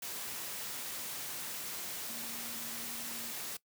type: tone in noise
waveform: sine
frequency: 233.1 Hz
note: A#3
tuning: in tune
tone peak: -51 dBFS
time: 2.09-3.32 s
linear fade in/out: 5 ms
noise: white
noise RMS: -41 dBFS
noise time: 0.02-3.57 s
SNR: -13 dB
effects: noise-tail reverb RT60 0.1 s tail -20 dB re dry + high-pass 100 Hz 12 dB/octave